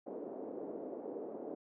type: band-pass noise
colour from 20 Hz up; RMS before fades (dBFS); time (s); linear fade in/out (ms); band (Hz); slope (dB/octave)
white; -44; 0.06-1.55; 10; 270 to 520; 24
effects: none